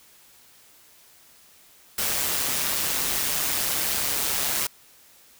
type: noise with amplitude modulation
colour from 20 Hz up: white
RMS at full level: -23 dBFS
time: 1.98-4.67 s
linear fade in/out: 5 ms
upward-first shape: sine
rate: 140 Hz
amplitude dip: 55%
effects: white hiss -54 dBFS RMS until 5.39 s